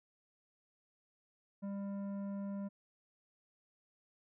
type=tone with tanh clipping; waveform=sine; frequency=199 Hz; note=G3; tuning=26 cents sharp; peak=-40 dBFS; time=1.62-2.69 s; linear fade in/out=20 ms; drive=11 dB; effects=none